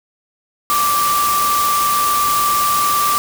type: tone in noise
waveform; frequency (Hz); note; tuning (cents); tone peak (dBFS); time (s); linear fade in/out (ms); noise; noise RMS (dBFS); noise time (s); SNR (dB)
sine; 1171; D6; -5; -14; 0.7-3.18; 0; white; -21; 0.7-3.18; +4
effects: none